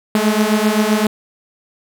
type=beating tone pair; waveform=sawtooth; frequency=210 / 217.7 Hz; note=G#3 / A3; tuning=+19 / -18 cents; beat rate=7.7 Hz; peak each=-12 dBFS; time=0.15-1.07 s; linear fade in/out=2 ms; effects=none